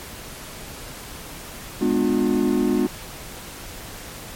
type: chord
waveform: triangle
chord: G# diminished seventh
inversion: none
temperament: just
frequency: 207.7 / 249.2 / 299 / 358.8 Hz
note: G#3 / B3 / D4 / F4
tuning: 0 / +16 / +31 / +47 cents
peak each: -22 / -20 / -21 / -21 dBFS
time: 1.81-2.87 s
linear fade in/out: 5 ms
effects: pink hiss -37 dBFS RMS until 4.35 s + MP3 64 kbps